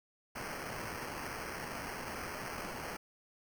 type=noise with sample-and-hold; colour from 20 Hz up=white; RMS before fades=-42 dBFS; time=0.35-2.97 s; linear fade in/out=10 ms; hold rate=3675 Hz; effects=none